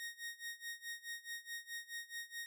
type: tone with tremolo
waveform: sawtooth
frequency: 1864.7 Hz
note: A#6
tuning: in tune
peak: -38 dBFS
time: 0-2.46 s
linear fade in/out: 0 ms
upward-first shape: sine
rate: 4.7 Hz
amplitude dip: 90%
effects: none